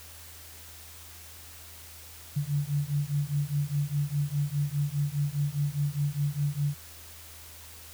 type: beating tone pair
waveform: sine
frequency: 142.3 / 147.2 Hz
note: C#3 / D3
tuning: +46 / +4 cents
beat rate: 4.9 Hz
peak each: -29 dBFS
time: 2.36-6.75 s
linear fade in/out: 10 ms
effects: added 81 Hz sine -51 dBFS peak until 7.93 s + white hiss -48 dBFS RMS until 7.93 s